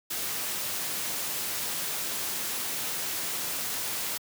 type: noise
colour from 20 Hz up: white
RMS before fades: -32 dBFS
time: 0.1-4.18 s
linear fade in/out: 10 ms
effects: high-pass 100 Hz 12 dB/octave